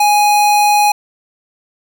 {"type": "tone", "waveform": "square", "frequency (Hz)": 830.6, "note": "G#5", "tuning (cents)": 0, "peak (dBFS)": -9, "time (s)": [0, 0.92], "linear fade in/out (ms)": 5, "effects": []}